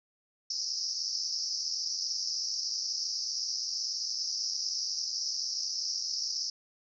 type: band-pass noise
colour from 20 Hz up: pink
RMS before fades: -34 dBFS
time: 0.5-6.5 s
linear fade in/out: 5 ms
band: 4900 to 5700 Hz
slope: 96 dB/octave
effects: none